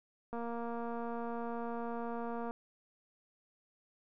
click train, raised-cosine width 1 ms, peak -28 dBFS, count 511, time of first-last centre 0.33-2.509 s, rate 234 Hz, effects none

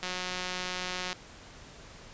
click train, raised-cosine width 0.2 ms, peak -17 dBFS, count 201, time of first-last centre 0.03-1.129 s, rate 182 Hz, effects pink hiss -50 dBFS RMS until 2.13 s + resampled to 16000 Hz

